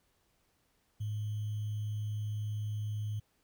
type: tone with sample-and-hold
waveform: sine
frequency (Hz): 105.9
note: G#2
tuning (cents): +34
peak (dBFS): -33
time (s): 1-3.2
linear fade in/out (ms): 10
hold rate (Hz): 3150
effects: pink hiss -74 dBFS RMS until 3.43 s